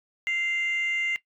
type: tone pair together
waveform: sine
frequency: 2086 / 2784 Hz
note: C7 / F7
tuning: -6 / -6 cents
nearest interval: perfect fourth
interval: 500 cents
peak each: -24 / -30 dBFS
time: 0.27-1.16 s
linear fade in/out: 0 ms
effects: noise-tail reverb RT60 0.1 s tail -18 dB re dry + tanh soft clip ceiling -20 dBFS